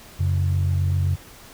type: tone pair together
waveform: sine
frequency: 90.86 / 138.59 Hz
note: F#2 / C#3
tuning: -31 / 0 cents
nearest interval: perfect fifth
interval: 731 cents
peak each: -18 / -24 dBFS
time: 0.19-1.16 s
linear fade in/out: 20 ms
effects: tanh soft clip ceiling -12 dBFS + pink hiss -45 dBFS RMS until 1.53 s